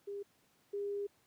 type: tone pair in turn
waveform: sine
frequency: 402.9 / 404.7 Hz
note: G4 / G#4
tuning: +48 / -45 cents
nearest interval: unison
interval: 7 cents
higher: second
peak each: -39 / -35 dBFS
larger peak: second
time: 0.07-0.23 / 0.73-1.07 s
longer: second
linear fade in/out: 10 ms
effects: pink hiss -71 dBFS RMS until 1.26 s + high-pass 100 Hz 12 dB/octave